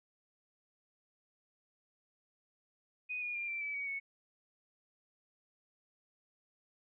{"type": "tone with pitch steps", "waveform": "sine", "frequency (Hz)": [2489, 2441, 2393, 2347, 2301, 2256, 2212], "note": ["D#7", "D#7", "D7", "D7", "D7", "C#7", "C#7"], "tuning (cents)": [0, -34, 32, -2, -36, 30, -4], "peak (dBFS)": -36, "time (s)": [3.09, 4], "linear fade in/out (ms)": 20, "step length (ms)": 130, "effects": []}